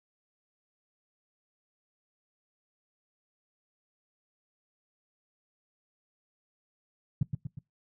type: tone with echo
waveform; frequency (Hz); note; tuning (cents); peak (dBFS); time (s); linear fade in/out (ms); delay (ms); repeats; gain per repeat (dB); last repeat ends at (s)
sine; 138.59; C#3; 0; -21; 7.21-7.23; 5; 120; 3; -5; 7.59
effects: noise-tail reverb RT60 0.2 s tail -23 dB re dry